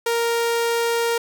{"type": "tone", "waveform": "sawtooth", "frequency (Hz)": 466.2, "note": "A#4", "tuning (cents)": 0, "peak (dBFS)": -15, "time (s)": [0.06, 1.18], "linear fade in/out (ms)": 5, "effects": []}